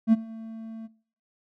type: tone with ADSR envelope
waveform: triangle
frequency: 223.8 Hz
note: A3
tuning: 30 cents sharp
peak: -10 dBFS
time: 0.07-0.88 s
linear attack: 57 ms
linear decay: 27 ms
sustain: -24 dB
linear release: 26 ms
effects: noise-tail reverb RT60 0.5 s tail -21 dB re dry + tanh soft clip ceiling -7 dBFS